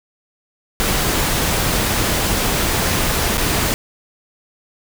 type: noise with dropouts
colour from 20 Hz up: pink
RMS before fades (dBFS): -18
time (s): 0.8-3.74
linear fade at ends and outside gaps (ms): 0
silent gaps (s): 3.373-3.379
effects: none